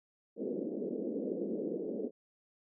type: band-pass noise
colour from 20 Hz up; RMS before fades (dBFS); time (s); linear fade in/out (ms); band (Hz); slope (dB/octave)
white; -37; 0.36-2.11; 50; 200 to 490; 48
effects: none